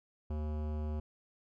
sine tone with hard clipping, 76 Hz, D#2, 40 cents flat, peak -36 dBFS, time 0.3-1 s, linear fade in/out 5 ms, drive 18 dB, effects none

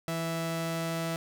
sawtooth tone pair together, 164.81 / 329.6 Hz, E3 / E4, 0 / 0 cents, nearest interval octave, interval 1200 cents, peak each -28 dBFS, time 0.08-1.16 s, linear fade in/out 0 ms, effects none

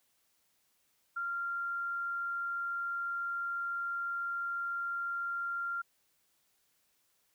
sine tone, 1387 Hz, F6, 12 cents flat, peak -33 dBFS, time 1.16-5.82 s, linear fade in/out 10 ms, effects white hiss -74 dBFS RMS until 7.34 s

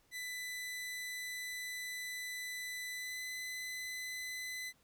sawtooth tone with pitch glide, 1996 to 2013 Hz, B6 to B6, +18 to +33 cents, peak -37 dBFS, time 0.11-4.73 s, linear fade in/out 50 ms, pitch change +15 cents, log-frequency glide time 2.93-3.24 s, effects pink hiss -71 dBFS RMS until 4.83 s

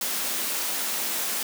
white high-pass noise, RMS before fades -28 dBFS, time 0.01-1.43 s, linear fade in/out 2 ms, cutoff 180 Hz, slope 96 dB/octave, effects none

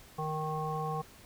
harmonic tone, 155.56 Hz, D#3, in tune, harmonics 1 / 3 / 5 / 7, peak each -36 / -39 / -37 / -38 dBFS, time 0.18-1.02 s, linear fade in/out 10 ms, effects pink hiss -55 dBFS RMS until 1.25 s

